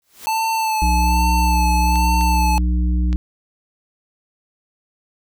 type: noise with exponential growth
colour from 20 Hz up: white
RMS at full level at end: -32 dBFS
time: 0.02-0.26 s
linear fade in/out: 1 ms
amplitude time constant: 51 ms
type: tone with vibrato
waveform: square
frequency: 879 Hz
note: A5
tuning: 2 cents flat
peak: -18 dBFS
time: 0.27-2.58 s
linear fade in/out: 0 ms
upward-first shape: sine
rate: 1.2 Hz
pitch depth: 33 cents each way
type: harmonic tone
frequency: 60.9 Hz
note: B1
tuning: 24 cents flat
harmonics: 1 / 3 / 5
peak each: -15 / -25 / -29 dBFS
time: 0.82-3.16 s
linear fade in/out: 0 ms
type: clicks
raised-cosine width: 0.2 ms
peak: -16 dBFS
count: 3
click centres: 1.957 / 2.211 / 3.129 s
effects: none